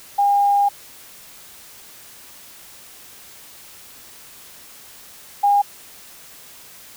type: tone pair in turn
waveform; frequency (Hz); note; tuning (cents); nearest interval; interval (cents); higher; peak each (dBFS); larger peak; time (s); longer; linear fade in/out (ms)
sine; 808 / 811.4; G#5 / G#5; -48 / -41; unison; 7; second; -13 / -12; second; 0.18-0.69 / 5.43-5.62; first; 10
effects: white hiss -43 dBFS RMS until 6.96 s